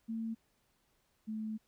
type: tone pair in turn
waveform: sine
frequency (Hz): 225.3 / 217.6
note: A3 / A3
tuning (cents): +41 / -19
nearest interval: minor second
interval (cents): 60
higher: first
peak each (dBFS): -35 / -36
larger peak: first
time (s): 0.08-0.35 / 1.27-1.58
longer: second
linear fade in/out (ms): 20
effects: pink hiss -75 dBFS RMS until 1.67 s